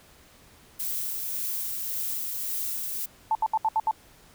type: noise with tremolo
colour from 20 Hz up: violet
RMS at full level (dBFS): -30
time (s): 0.79-3.06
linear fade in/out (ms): 10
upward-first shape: sine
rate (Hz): 1.8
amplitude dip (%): 25
type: tone bursts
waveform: sine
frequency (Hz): 880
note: A5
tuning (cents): 0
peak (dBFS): -20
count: 6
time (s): 3.31-3.911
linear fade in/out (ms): 2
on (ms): 41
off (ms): 71
effects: pink hiss -55 dBFS RMS until 4.34 s